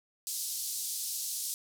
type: band-pass noise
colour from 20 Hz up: white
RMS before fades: -36 dBFS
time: 0.27-1.54 s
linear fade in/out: 0 ms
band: 4300 to 13000 Hz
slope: 24 dB/octave
effects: none

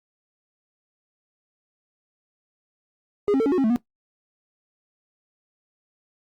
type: tone with pitch steps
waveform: triangle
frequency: 410.6 / 269.5 / 448 / 280.4 / 365.2 / 270.9 / 219.2 / 241.6 Hz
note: G#4 / C#4 / A4 / C#4 / F#4 / C#4 / A3 / B3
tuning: -20 / -49 / +31 / +20 / -23 / -40 / -6 / -38 cents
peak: -15 dBFS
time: 3.28-3.76 s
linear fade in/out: 0 ms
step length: 60 ms
effects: noise-tail reverb RT60 0.1 s tail -17 dB re dry + Opus 48 kbps

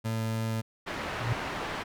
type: tone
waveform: 30% pulse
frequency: 112.1 Hz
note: A2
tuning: 33 cents sharp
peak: -26 dBFS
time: 0.04-0.62 s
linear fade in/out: 20 ms
type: low-pass noise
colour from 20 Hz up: white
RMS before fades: -35 dBFS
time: 0.86-1.84 s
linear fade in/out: 20 ms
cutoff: 1700 Hz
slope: 12 dB/octave
type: tone with exponential growth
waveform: sine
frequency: 116.54 Hz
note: A#2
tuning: in tune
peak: -22 dBFS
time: 1.05-1.33 s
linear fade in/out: 5 ms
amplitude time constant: 60 ms
effects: none

